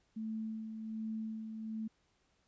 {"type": "tone with tremolo", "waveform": "sine", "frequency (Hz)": 220, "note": "A3", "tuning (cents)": 0, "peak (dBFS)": -36, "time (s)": [0.16, 1.88], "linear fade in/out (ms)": 10, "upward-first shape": "sine", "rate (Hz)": 1.3, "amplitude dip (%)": 45, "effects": ["pink hiss -75 dBFS RMS until 2.47 s", "resampled to 16000 Hz"]}